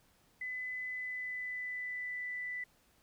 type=tone with pitch glide; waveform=sine; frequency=2009 to 1985.9 Hz; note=B6 to B6; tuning=+29 to +9 cents; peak=-37 dBFS; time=0.41-2.64 s; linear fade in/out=5 ms; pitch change=-20 cents; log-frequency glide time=0.89-2.23 s; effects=pink hiss -69 dBFS RMS until 3.02 s